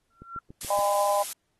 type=tone with exponential growth; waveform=sine; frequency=1365 Hz; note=F6; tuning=40 cents flat; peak=-30 dBFS; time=0.1-0.39 s; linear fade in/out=5 ms; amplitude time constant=63 ms
type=click train; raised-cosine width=3 ms; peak=-31 dBFS; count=5; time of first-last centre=0.22-0.79 s; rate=7.02 Hz
type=noise; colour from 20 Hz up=blue; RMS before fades=-33 dBFS; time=0.61-1.33 s; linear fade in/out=2 ms
type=harmonic tone; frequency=202.4 Hz; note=G#3; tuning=44 cents flat; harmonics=3 / 4 / 5; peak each=-26 / -26 / -28 dBFS; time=0.7-1.23 s; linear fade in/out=5 ms
effects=pink hiss -75 dBFS RMS until 1.59 s + AAC 32 kbps